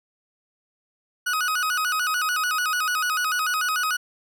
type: tone with vibrato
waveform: 40% pulse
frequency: 1360 Hz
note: F6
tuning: 46 cents flat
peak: -21 dBFS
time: 1.26-3.97 s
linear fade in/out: 10 ms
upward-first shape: square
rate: 6.8 Hz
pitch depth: 130 cents each way
effects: none